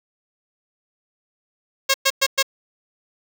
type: tone bursts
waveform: 5% pulse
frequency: 542 Hz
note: C#5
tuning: 39 cents flat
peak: -3 dBFS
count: 4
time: 1.89-2.428 s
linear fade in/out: 10 ms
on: 52 ms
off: 110 ms
effects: none